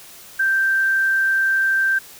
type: tone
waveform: sine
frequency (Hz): 1568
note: G6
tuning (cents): 0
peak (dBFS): -15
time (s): 0.39-1.99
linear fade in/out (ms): 10
effects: white hiss -42 dBFS RMS until 2.19 s